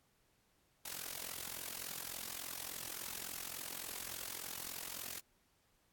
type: noise with amplitude modulation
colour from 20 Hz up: white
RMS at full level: -41 dBFS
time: 0.85-5.2 s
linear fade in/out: 5 ms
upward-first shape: sine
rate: 43.5 Hz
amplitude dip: 90%
effects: pink hiss -75 dBFS RMS until 5.92 s + AAC 64 kbps